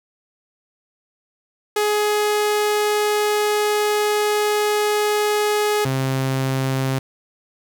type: tone pair in turn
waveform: sawtooth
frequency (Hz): 419.3 / 132.99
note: G#4 / C3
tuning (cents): +17 / +29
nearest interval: octave + minor sixth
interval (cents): 1988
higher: first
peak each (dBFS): -13 / -15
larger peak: first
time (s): 1.76-5.85 / 5.85-6.99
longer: first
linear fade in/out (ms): 5
effects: none